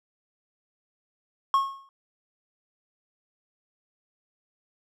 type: tone with exponential decay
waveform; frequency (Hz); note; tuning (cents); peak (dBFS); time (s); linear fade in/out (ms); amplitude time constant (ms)
triangle; 1090; C#6; -29; -14; 1.54-1.89; 1; 74
effects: none